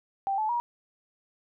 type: tone with pitch steps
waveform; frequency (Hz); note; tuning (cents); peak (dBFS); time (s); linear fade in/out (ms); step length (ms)
sine; 784 / 864.9 / 954.1; G5 / A5 / A#5; 0 / -30 / +40; -25; 0.27-0.6; 0; 110
effects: none